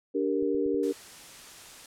sine chord, G minor, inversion second, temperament equal with one note detuned, 290.8 / 392 / 466.2 Hz, D4 / G4 / Bb4, -17 / 0 / 0 cents, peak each -29 dBFS, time 0.14-0.93 s, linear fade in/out 20 ms
clicks, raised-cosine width 5 ms, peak -37 dBFS, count 4, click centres 0.426 / 0.548 / 0.662 / 0.745 s
white noise, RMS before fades -47 dBFS, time 0.83-1.86 s, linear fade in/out 2 ms
effects low-pass 10000 Hz 12 dB/octave

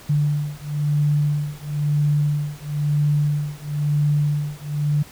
sine beating tone pair, 146.83 / 147.83 Hz, D3 / D3, 0 / +12 cents, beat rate 1 Hz, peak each -21 dBFS, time 0.09-5.03 s, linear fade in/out 10 ms, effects pink hiss -44 dBFS RMS until 5.11 s

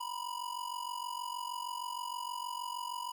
square ring-modulated tone, 979 Hz, B5, 15 cents flat, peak -35 dBFS, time 0-3.12 s, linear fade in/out 10 ms, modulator 23.2 Hz, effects 12-bit

